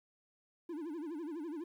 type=tone with vibrato; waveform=triangle; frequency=317.1 Hz; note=D#4; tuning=33 cents sharp; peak=-37 dBFS; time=0.69-1.64 s; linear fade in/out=5 ms; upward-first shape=sine; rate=12 Hz; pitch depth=170 cents each way; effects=12-bit